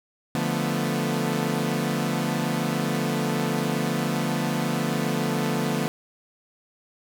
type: chord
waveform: sawtooth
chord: B half-diminished seventh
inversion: first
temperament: equal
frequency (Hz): 146.83 / 174.61 / 220 / 246.9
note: D3 / F3 / A3 / B3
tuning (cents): 0 / 0 / 0 / 0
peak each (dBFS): -25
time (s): 0.35-5.88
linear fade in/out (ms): 0
effects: none